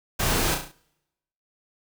pink noise with echo, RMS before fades -25 dBFS, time 0.19-0.55 s, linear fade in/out 10 ms, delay 34 ms, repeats 5, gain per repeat -5 dB, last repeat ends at 0.72 s, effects noise-tail reverb RT60 0.9 s tail -25 dB re dry

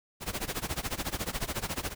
pink noise with tremolo, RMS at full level -31 dBFS, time 0.2-1.95 s, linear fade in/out 50 ms, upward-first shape sine, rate 14 Hz, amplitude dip 90%, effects none

